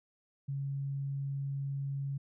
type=tone; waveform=sine; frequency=138.59 Hz; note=C#3; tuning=in tune; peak=-33 dBFS; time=0.48-2.18 s; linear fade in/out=10 ms; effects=none